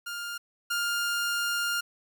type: tone pair in turn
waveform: sawtooth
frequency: 1406 / 1406 Hz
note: F6 / F6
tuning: +11 / +11 cents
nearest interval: unison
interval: 0 cents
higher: neither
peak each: -30 / -23 dBFS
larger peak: second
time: 0.06-0.38 / 0.7-1.81 s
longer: second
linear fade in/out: 10 ms
effects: 10-bit